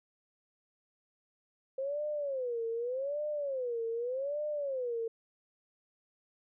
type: tone with vibrato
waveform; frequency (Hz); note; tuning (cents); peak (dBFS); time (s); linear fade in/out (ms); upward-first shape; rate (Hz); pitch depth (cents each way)
sine; 523.3; C5; 0; -32; 1.78-5.08; 5; sine; 0.84; 240
effects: none